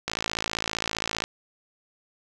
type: click train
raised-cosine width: 0.2 ms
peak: -9 dBFS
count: 65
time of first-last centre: 0.08-1.239 s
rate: 55.2 Hz
effects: none